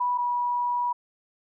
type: tone pair in turn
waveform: sine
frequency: 982 / 971.8 Hz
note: B5 / B5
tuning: -10 / -28 cents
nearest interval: unison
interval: 18 cents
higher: first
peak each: -22 / -23 dBFS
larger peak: first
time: 0-0.18 / 0.18-0.93 s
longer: second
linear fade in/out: 10 ms
effects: none